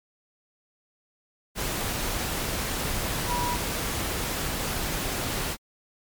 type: tone in noise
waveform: sine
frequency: 971 Hz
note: B5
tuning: 30 cents flat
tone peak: -27 dBFS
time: 3.26-3.58 s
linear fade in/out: 50 ms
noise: pink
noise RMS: -29 dBFS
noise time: 1.55-5.57 s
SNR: -1 dB
effects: MP3 96 kbps